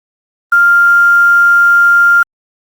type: tone with quantisation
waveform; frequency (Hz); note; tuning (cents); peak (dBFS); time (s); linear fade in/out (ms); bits
sine; 1396.9; F6; 0; -4; 0.52-2.23; 5; 5
effects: Opus 32 kbps